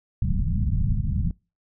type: low-pass noise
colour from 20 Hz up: pink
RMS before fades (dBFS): -23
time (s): 0.22-1.31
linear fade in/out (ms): 2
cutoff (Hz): 200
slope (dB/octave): 48
effects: noise-tail reverb RT60 0.3 s tail -24 dB re dry